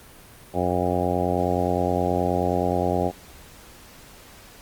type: harmonic tone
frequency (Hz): 89.5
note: F2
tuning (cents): +43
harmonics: 1 / 2 / 3 / 4 / 5 / 6 / 7 / 8 / 9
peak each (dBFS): -29 / -29 / -29 / -29 / -29 / -29 / -29 / -29 / -29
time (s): 0.53-3.12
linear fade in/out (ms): 50
effects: pink hiss -47 dBFS RMS until 4.61 s + Opus 32 kbps